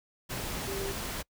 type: tone in noise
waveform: sine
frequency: 392 Hz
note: G4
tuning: in tune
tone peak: -35 dBFS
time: 0.67-0.93 s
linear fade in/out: 20 ms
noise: pink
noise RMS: -36 dBFS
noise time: 0.29-1.23 s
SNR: -2 dB
effects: noise-tail reverb RT60 0.1 s tail -25 dB re dry